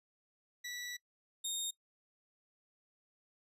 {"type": "tone pair in turn", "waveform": "20% pulse", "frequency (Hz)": [1956, 3692], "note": ["B6", "A#7"], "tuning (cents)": [-17, -17], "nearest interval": "major seventh", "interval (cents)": 1100, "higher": "second", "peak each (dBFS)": [-36, -30], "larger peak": "second", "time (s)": [[0.64, 0.97], [1.44, 1.71]], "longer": "first", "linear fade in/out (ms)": 10, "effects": ["noise-tail reverb RT60 0.1 s tail -21 dB re dry", "resampled to 32000 Hz"]}